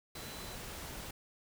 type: tone in noise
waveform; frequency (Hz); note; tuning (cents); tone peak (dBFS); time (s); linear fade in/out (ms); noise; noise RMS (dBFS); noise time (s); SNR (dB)
sine; 4014; B7; +27; -53; 0.15-0.56; 5; pink; -45; 0.15-1.11; -11
effects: none